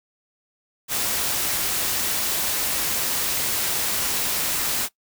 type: noise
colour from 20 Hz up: white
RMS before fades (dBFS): -24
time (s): 0.88-4.89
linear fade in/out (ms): 50
effects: noise-tail reverb RT60 0.1 s tail -20 dB re dry